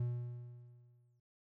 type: tone with exponential decay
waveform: triangle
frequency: 121.1 Hz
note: B2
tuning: 34 cents flat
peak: -30 dBFS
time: 0-1.2 s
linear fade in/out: 5 ms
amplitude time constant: 260 ms
effects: none